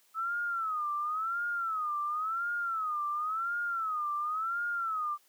sine tone with vibrato, 1294 Hz, E6, 32 cents flat, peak -30 dBFS, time 0.14-5.18 s, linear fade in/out 50 ms, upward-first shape sine, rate 0.94 Hz, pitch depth 160 cents each way, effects white hiss -66 dBFS RMS until 5.28 s + high-pass 300 Hz 12 dB/octave

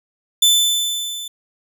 sawtooth tone with level ramp, 3520 Hz, A7, in tune, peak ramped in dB -6 to -25 dBFS, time 0.42-1.28 s, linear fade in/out 5 ms, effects none

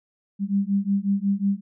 sine beating tone pair, 196 / 201.5 Hz, G3 / G3, 0 / +48 cents, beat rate 5.5 Hz, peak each -23 dBFS, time 0.39-1.61 s, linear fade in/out 50 ms, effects none

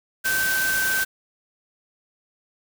sine tone in noise, 1545 Hz, G6, 26 cents flat, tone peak -21 dBFS, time 0.24-1.05 s, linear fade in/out 20 ms, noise white, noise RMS -27 dBFS, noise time 0.24-1.05 s, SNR +3 dB, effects none

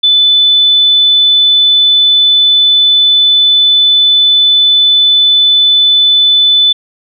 sine tone, 3500 Hz, A7, 10 cents flat, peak -4 dBFS, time 0.03-6.73 s, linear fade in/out 10 ms, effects none

